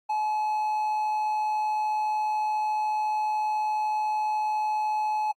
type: tone with amplitude modulation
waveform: triangle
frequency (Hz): 855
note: A5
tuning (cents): -50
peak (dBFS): -21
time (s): 0.09-5.32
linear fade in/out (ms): 10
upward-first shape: sine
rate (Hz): 134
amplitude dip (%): 25
effects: AAC 48 kbps